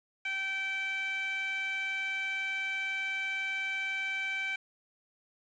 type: tone with band-pass filter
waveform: 15% pulse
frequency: 774 Hz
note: G5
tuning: 22 cents flat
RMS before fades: -34 dBFS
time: 0.25-4.56 s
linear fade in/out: 5 ms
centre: 2100 Hz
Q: 4.5
effects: resampled to 16000 Hz + 9-bit